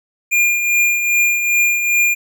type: tone with tremolo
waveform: square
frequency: 2410 Hz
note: D7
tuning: 44 cents sharp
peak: -11 dBFS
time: 0.31-2.15 s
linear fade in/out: 20 ms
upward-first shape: triangle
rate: 2.5 Hz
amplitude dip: 55%
effects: none